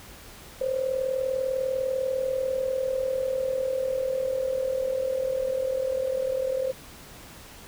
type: tone with amplitude modulation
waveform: sine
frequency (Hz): 523.3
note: C5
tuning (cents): 0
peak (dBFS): -21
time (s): 0.61-6.72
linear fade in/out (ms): 5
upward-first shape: sine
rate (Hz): 40.1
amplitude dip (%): 70
effects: pink hiss -46 dBFS RMS until 7.67 s